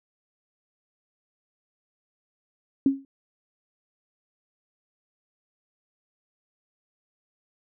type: tone with exponential decay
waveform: sine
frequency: 272.7 Hz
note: C#4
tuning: 28 cents flat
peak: -13 dBFS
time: 2.86-3.05 s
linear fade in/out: 2 ms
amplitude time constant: 41 ms
effects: none